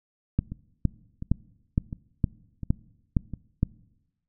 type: two click trains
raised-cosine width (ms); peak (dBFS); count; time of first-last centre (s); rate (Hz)
5; -21 / -9; 5 / 8; 0.52-3.337 / 0.39-3.631; 1.42 / 2.16
effects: noise-tail reverb RT60 1.0 s tail -23 dB re dry